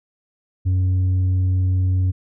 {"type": "tone with tanh clipping", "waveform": "sine", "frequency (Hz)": 92.5, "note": "F#2", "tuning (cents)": 0, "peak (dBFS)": -16, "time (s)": [0.65, 2.12], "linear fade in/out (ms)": 20, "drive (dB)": 3, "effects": []}